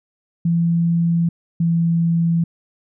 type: tone pair in turn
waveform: sine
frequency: 168.7 / 167.53 Hz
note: E3 / E3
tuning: +40 / +28 cents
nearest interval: unison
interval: 12 cents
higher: first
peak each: -14 dBFS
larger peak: neither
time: 0.45-1.29 / 1.6-2.44 s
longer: neither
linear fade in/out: 5 ms
effects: none